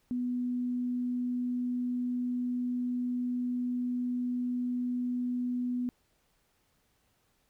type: tone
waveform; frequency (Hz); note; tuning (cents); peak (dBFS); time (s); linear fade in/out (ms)
sine; 246.9; B3; 0; -29; 0.11-5.89; 0
effects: pink hiss -72 dBFS RMS until 7.49 s